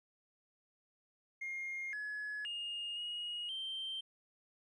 triangle tone with pitch steps, 2129 / 1696 / 2841 / 2884 / 3135 Hz, C7 / G#6 / F7 / F#7 / G7, +30 / +36 / +29 / -45 / -1 cents, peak -36 dBFS, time 1.41-4.01 s, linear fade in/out 10 ms, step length 520 ms, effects tanh soft clip ceiling -35 dBFS + resampled to 24000 Hz

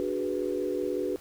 sine chord, G# half-diminished seventh, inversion second, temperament equal, 293.7 / 370 / 415.3 / 493.9 Hz, D4 / F#4 / G#4 / B4, 0 / 0 / 0 / 0 cents, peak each -34 / -31 / -34 / -33 dBFS, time 0-1.16 s, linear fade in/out 0 ms, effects pink hiss -52 dBFS RMS until 1.2 s

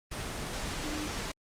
sine tone in noise, 302 Hz, D4, 48 cents sharp, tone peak -38 dBFS, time 0.83-1.08 s, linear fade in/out 10 ms, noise pink, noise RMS -36 dBFS, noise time 0.11-1.32 s, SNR -5 dB, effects low-pass 9000 Hz 12 dB/octave + Opus 24 kbps

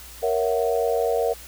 sine chord, F# dominant seventh, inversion first, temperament equal, 466.2 / 554.4 / 659.3 / 740 Hz, A#4 / C#5 / E5 / F#5, 0 / 0 / 0 / 0 cents, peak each -22 / -27 / -26 / -28 dBFS, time 0.22-1.34 s, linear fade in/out 20 ms, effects added 60 Hz sine -45 dBFS peak until 1.47 s + white hiss -43 dBFS RMS until 1.47 s

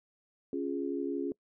sine chord, Db major, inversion none, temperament equal, 277.2 / 349.2 / 415.3 Hz, Db4 / F4 / Ab4, 0 / 0 / 0 cents, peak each -34 / -36 / -37 dBFS, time 0.53-1.32 s, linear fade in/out 2 ms, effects noise-tail reverb RT60 0.1 s tail -25 dB re dry

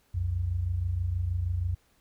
sine tone pair together, 63.5 / 89.8 Hz, B1 / F2, +49 / +49 cents, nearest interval tritone, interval 600 cents, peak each -33 / -27 dBFS, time 0.14-1.75 s, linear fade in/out 10 ms, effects pink hiss -67 dBFS RMS until 2 s

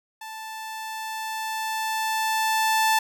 sawtooth tone with level ramp, 880 Hz, A5, in tune, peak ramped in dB -32 to -14 dBFS, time 0.21-2.99 s, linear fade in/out 5 ms, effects none

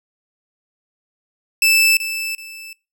sawtooth tone with echo, 2637 Hz, E7, in tune, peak -8 dBFS, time 1.62-1.97 s, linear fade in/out 2 ms, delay 380 ms, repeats 2, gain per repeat -11 dB, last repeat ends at 2.73 s, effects noise-tail reverb RT60 0.3 s tail -24 dB re dry

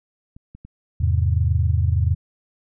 clicks, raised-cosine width 5 ms, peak -30 / -28 / -27 / -25 / -33 / -35 dBFS, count 6, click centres 0.365 / 0.55 / 0.65 / 1.022 / 1.078 / 1.123 s
sine chord, E augmented, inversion none, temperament equal, 82.41 / 103.83 / 130.81 Hz, E2 / G#2 / B#2, 0 / 0 / 0 cents, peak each -18 / -21 / -24 dBFS, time 1-2.15 s, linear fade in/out 10 ms
effects none

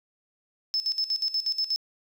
sine tone with tremolo, 5240 Hz, E8, 11 cents flat, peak -22 dBFS, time 0.74-1.76 s, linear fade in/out 0 ms, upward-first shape square, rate 8.3 Hz, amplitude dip 80%, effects tanh soft clip ceiling -18 dBFS + 10-bit

